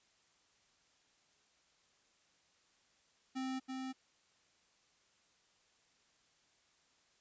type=tone with echo; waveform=square; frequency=261.6 Hz; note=C4; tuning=in tune; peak=-38 dBFS; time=3.35-3.6 s; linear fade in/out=20 ms; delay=330 ms; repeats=1; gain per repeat=-3 dB; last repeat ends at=3.93 s; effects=white hiss -72 dBFS RMS until 7.2 s + resampled to 16000 Hz